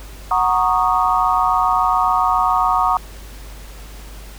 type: chord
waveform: sine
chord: D# minor seventh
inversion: first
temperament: equal with one note detuned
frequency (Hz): 740 / 932.3 / 1108.7 / 1235.9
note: F#5 / A#5 / C#6 / D#6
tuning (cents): 0 / 0 / 0 / -12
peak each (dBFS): -19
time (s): 0.31-2.97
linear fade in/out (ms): 2
effects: added 50 Hz sine -34 dBFS peak until 4.38 s + pink hiss -41 dBFS RMS until 4.38 s